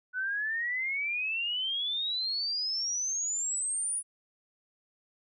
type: exponential sweep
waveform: sine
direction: up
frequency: 1480 to 9880 Hz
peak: -29 dBFS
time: 0.13-4.03 s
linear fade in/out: 50 ms
effects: none